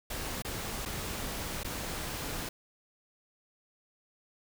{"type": "noise with dropouts", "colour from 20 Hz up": "pink", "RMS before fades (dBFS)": -37, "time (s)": [0.1, 2.49], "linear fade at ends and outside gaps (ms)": 5, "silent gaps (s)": [[0.422, 0.447], [0.853, 0.858], [1.634, 1.645]], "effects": []}